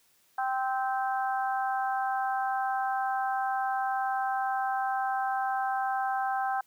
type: harmonic tone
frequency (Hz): 260.3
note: C4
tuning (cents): -9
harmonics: 3 / 4 / 5 / 6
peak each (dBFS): -28 / -37 / -37 / -36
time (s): 0.38-6.61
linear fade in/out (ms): 5
effects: white hiss -66 dBFS RMS until 6.66 s + high-pass 60 Hz 12 dB/octave